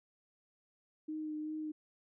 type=tone with vibrato; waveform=sine; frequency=307.8 Hz; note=D#4; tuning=19 cents flat; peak=-37 dBFS; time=1.08-1.72 s; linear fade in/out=10 ms; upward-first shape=sine; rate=2.6 Hz; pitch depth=17 cents each way; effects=none